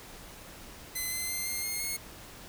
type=tone with pitch steps; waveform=5% pulse; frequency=2036 / 2061 / 2086 / 2111 / 2137 / 2163 Hz; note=C7 / C7 / C7 / C7 / C7 / C#7; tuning=-48 / -27 / -6 / +15 / +36 / -43 cents; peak=-22 dBFS; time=0.95-1.97 s; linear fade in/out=10 ms; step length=170 ms; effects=pink hiss -48 dBFS RMS until 2.48 s